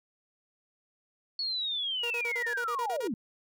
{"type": "linear sweep", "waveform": "sine", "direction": "down", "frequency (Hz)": [4421, 189.6], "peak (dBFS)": -29, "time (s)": [1.39, 3.14], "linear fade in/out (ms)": 2}
{"type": "tone bursts", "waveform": "sawtooth", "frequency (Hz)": 475.3, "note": "A#4", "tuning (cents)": 34, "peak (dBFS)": -31, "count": 10, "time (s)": [2.03, 3.076], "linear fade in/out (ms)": 5, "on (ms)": 74, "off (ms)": 34}
{"effects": ["MP3 96 kbps"]}